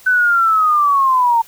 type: linear sweep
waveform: sine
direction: down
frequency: 1518 to 906 Hz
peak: -10 dBFS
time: 0.06-1.42 s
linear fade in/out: 10 ms
effects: white hiss -44 dBFS RMS until 1.47 s